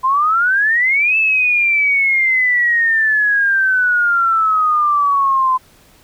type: exponential two-way sweep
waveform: sine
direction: up then down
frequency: 1022 to 2641 to 1022 Hz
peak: -11 dBFS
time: 0.03-5.58 s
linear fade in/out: 20 ms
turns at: 1.17 s
effects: pink hiss -49 dBFS RMS until 6.03 s